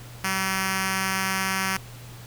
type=tone with notch filter; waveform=5% pulse; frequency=190.9 Hz; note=G3; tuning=46 cents flat; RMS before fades=-26 dBFS; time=0.24-1.77 s; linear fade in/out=2 ms; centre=490 Hz; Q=0.54; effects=added 120 Hz sine -41 dBFS peak until 2.26 s + pink hiss -46 dBFS RMS until 2.26 s